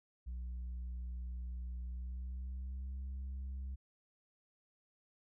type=tone with pitch glide; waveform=sine; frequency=61.2 to 65.97 Hz; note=B1 to C2; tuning=-15 to +15 cents; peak=-37 dBFS; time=0.26-3.76 s; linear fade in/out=20 ms; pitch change=+130 cents; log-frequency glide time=1.86-2.99 s; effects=tanh soft clip ceiling -39 dBFS